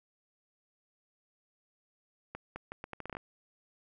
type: accelerating click train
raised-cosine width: 0.5 ms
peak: -25 dBFS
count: 11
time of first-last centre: 2.35-3.169 s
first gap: 210 ms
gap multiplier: 0.76
effects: none